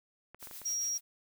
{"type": "clicks", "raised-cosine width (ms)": 0.5, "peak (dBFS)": -34, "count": 5, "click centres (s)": [0.346, 0.427, 0.472, 0.512, 0.617]}
{"type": "noise with tremolo", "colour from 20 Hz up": "blue", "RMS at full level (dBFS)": -45, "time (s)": [0.39, 1.01], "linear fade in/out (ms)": 50, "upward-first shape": "sine", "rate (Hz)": 7.1, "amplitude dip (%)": 55}
{"type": "tone", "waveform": "sine", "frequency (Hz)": 5660, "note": "F8", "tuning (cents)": 22, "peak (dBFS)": -31, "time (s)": [0.65, 0.98], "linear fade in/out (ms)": 10}
{"effects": []}